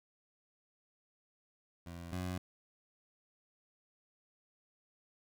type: tone pair in turn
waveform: 20% pulse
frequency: 85.9 / 91.01 Hz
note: F2 / F#2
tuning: -28 / -28 cents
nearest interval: minor second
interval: 100 cents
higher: second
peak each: -40 / -32 dBFS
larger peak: second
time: 1.86-2.12 / 2.12-2.38 s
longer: neither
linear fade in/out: 5 ms
effects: none